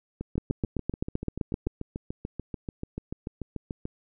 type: two click trains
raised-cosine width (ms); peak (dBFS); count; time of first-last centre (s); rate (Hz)
3; -14 / -20; 11 / 26; 0.38-1.67 / 0.21-3.854; 7.75 / 6.86
effects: none